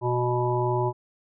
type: harmonic tone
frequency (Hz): 122.8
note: B2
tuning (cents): -9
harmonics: 1 / 3 / 5 / 7 / 8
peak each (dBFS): -26 / -26 / -32 / -30 / -30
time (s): 0.01-0.93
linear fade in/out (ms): 50
effects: none